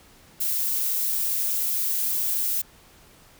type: noise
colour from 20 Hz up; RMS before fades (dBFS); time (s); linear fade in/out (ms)
violet; -25; 0.4-2.62; 10
effects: pink hiss -53 dBFS RMS until 3.39 s